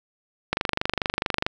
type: click train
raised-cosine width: 0.3 ms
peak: -6 dBFS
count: 24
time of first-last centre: 0.53-1.465 s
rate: 24.6 Hz
effects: none